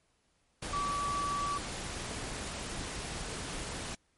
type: tone in noise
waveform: sine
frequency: 1149 Hz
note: D6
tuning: 38 cents flat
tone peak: -31 dBFS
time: 0.73-1.58 s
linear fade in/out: 5 ms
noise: pink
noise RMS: -39 dBFS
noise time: 0.62-3.95 s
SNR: +5 dB
effects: pink hiss -73 dBFS RMS until 4.17 s + MP3 48 kbps